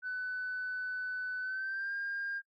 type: tone with pitch glide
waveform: sine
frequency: 1500 to 1607.7 Hz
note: F#6 to G6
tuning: +23 to +43 cents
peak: -33 dBFS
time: 0.02-2.42 s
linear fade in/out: 50 ms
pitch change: +120 cents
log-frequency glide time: 1.39-1.94 s
effects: noise-tail reverb RT60 0.1 s tail -22 dB re dry + tanh soft clip ceiling -31 dBFS